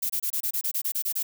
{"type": "noise bursts", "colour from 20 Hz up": "violet", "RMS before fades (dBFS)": -27, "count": 12, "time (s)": [0.02, 1.23], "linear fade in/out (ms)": 10, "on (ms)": 77, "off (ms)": 26, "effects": []}